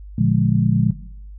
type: chord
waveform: sine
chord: Bb dominant seventh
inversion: none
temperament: just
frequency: 116.54 / 145.68 / 174.81 / 209.8 Hz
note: Bb2 / D3 / F3 / Ab3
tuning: 0 / -14 / +2 / +18 cents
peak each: -19 dBFS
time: 0.18-0.91 s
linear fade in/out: 5 ms
effects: noise-tail reverb RT60 0.7 s tail -17 dB re dry + added 50 Hz sine -34 dBFS peak until 1.38 s